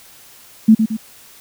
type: tone with echo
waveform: sine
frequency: 220 Hz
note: A3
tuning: in tune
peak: -4 dBFS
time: 0.68-0.75 s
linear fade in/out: 10 ms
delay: 110 ms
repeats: 2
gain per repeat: -7 dB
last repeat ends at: 0.97 s
effects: white hiss -44 dBFS RMS until 1.4 s